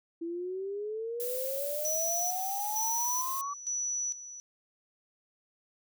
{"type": "exponential sweep", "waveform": "sine", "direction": "up", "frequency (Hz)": [330, 1153], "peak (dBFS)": -33, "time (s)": [0.21, 3.54], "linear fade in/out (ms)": 10}
{"type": "noise", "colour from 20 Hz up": "violet", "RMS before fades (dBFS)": -37, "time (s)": [1.2, 3.41], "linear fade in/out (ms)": 0}
{"type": "tone with tremolo", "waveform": "sine", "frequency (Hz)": 5920, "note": "F#8", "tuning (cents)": 0, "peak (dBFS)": -30, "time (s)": [1.85, 4.4], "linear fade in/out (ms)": 0, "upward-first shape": "square", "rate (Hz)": 1.1, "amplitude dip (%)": 75}
{"effects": []}